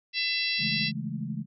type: harmonic tone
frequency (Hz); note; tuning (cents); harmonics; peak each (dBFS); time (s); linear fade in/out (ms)
670; E5; +28; 3 / 4 / 5 / 6 / 7 / 8; -34 / -30 / -36 / -32 / -33 / -36; 0.13-0.92; 50
type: chord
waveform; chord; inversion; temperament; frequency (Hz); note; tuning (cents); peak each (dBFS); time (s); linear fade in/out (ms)
sine; A major seventh; first; equal; 138.59 / 164.81 / 207.7 / 220; C#3 / E3 / G#3 / A3; 0 / 0 / 0 / 0; -36; 0.58-1.46; 50
effects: none